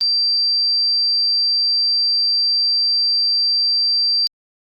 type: tone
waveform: sine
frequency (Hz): 4699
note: D8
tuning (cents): 0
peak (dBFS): -14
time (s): 0.01-4.27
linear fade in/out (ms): 0
effects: Opus 24 kbps